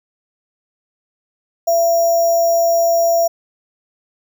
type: tone with sample-and-hold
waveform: sine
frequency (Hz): 674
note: E5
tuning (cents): +38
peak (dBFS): -11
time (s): 1.67-3.28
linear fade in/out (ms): 10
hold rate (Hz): 6300
effects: none